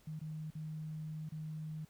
sine tone with dropouts, 155.56 Hz, D#3, in tune, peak -40 dBFS, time 0.07-1.85 s, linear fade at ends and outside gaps 5 ms, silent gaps 0.193-0.213 / 0.505-0.551 / 1.291-1.32 s, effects pink hiss -67 dBFS RMS until 1.89 s

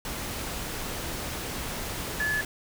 sine tone in noise, 1718 Hz, A6, 42 cents flat, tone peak -25 dBFS, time 2.2-2.41 s, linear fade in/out 2 ms, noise pink, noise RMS -34 dBFS, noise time 0.05-2.45 s, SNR +6 dB, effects none

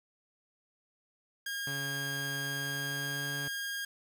sawtooth tone, 1622 Hz, G#6, 41 cents flat, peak -31 dBFS, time 1.46-3.85 s, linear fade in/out 5 ms
sawtooth tone with pitch glide, 140 to 142.12 Hz, C#3 to C#3, +18 to +44 cents, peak -35 dBFS, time 1.67-3.48 s, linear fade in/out 2 ms, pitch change +26 cents, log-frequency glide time 2.47-3.3 s
effects 9-bit

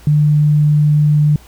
sine tone, 149.4 Hz, D3, 30 cents sharp, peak -8 dBFS, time 0.07-1.36 s, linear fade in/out 2 ms, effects added 60 Hz sine -39 dBFS peak until 1.47 s + pink hiss -45 dBFS RMS until 1.47 s

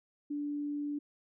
sine tone, 291.4 Hz, D4, 13 cents flat, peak -33 dBFS, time 0.3-0.99 s, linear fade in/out 10 ms, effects none

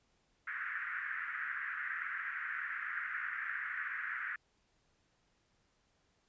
white band-pass noise, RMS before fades -40 dBFS, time 0.47-4.36 s, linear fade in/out 5 ms, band 1400 to 1900 Hz, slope 48 dB/octave, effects pink hiss -75 dBFS RMS until 6.28 s + resampled to 16000 Hz

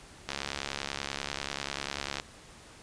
click train, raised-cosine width 0.2 ms, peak -15 dBFS, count 135, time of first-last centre 0.29-2.199 s, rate 70.2 Hz, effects pink hiss -52 dBFS RMS until 2.82 s + resampled to 22050 Hz

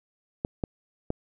clicks, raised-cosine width 2 ms, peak -14 dBFS, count 3, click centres 0.449 / 0.638 / 1.104 s, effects none

